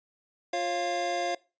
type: tone cluster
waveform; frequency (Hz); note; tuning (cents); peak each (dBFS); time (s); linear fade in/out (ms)
square; 351.3 / 545 / 697; F4 / C#5 / F5; +10 / -29 / -4; -36 / -34 / -30; 0.53-1.35; 5
effects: noise-tail reverb RT60 0.3 s tail -22 dB re dry + resampled to 16000 Hz